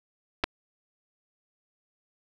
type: clicks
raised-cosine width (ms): 0.3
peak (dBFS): -9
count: 2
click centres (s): 0.438 / 0.441
effects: none